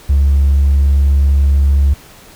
triangle tone, 69.8 Hz, C#2, 13 cents sharp, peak -4 dBFS, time 0.09-1.94 s, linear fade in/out 10 ms, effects tanh soft clip ceiling -4 dBFS + pink hiss -40 dBFS RMS until 2.35 s

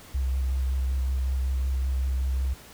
sine tone with vibrato, 65.41 Hz, C2, in tune, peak -23 dBFS, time 0.14-2.54 s, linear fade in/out 10 ms, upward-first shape sine, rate 5.3 Hz, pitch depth 22 cents each way, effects pink hiss -48 dBFS RMS until 2.73 s

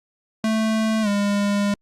square tone with pitch glide, 220 to 202.9 Hz, A3 to G#3, 0 to -40 cents, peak -19 dBFS, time 0.44-1.74 s, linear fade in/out 2 ms, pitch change -140 cents, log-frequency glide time 1.02-1.08 s, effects low-pass 9000 Hz 12 dB/octave + Opus 48 kbps

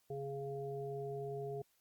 harmonic tone, 138.6 Hz, C#3, in tune, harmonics 1 / 3 / 5, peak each -45 / -41 / -48 dBFS, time 0.1-1.62 s, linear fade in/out 5 ms, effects white hiss -75 dBFS RMS until 1.8 s + Opus 48 kbps

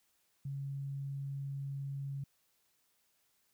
sine tone, 138.59 Hz, C#3, in tune, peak -37 dBFS, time 0.45-2.24 s, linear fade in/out 5 ms, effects white hiss -75 dBFS RMS until 3.53 s

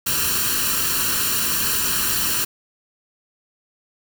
white noise with comb filter, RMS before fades -21 dBFS, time 0.06-2.45 s, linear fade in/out 10 ms, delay 0.7 ms, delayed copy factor +0.75, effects none

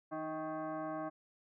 sine tone with frequency modulation, 160 Hz, D#3, 49 cents sharp, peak -37 dBFS, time 0.11-1.1 s, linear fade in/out 20 ms, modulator 471 Hz, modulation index 2.1, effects none

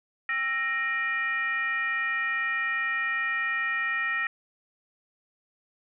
sine tone with frequency modulation, 1864.7 Hz, A#6, in tune, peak -25 dBFS, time 0.29-4.27 s, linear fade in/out 2 ms, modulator 536 Hz, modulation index 0.81, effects none

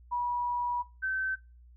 sine tone pair in turn, 970 / 1539.8 Hz, B5 / G6, -31 / -31 cents, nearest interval minor sixth, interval 800 cents, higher second, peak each -28 dBFS, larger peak neither, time 0.11-0.83 / 1.02-1.36 s, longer first, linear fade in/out 20 ms, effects noise-tail reverb RT60 0.3 s tail -21 dB re dry + added 60 Hz sine -52 dBFS peak until 1.76 s

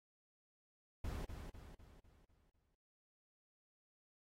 brown noise with echo, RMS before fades -43 dBFS, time 1.04-1.25 s, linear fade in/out 5 ms, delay 250 ms, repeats 6, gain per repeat -6 dB, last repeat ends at 2.75 s, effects noise-tail reverb RT60 0.1 s tail -25 dB re dry + AAC 48 kbps

